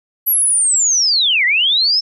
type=linear two-way sweep; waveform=sine; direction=down then up; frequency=11890 to 1886 to 5350 Hz; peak=-11 dBFS; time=0.26-2.01 s; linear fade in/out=20 ms; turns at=1.45 s; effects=none